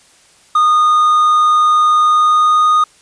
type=tone with pitch glide; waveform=triangle; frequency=1229 to 1236.1 Hz; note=D#6 to D#6; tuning=-22 to -12 cents; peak=-6 dBFS; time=0.55-2.84 s; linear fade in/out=5 ms; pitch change=+10 cents; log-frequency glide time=2.03-2.69 s; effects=white hiss -48 dBFS RMS until 3.01 s + resampled to 22050 Hz